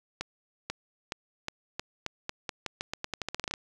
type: accelerating click train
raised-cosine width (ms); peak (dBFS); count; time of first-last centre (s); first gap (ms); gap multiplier
0.2; -15; 21; 0.21-3.539; 490; 0.86
effects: none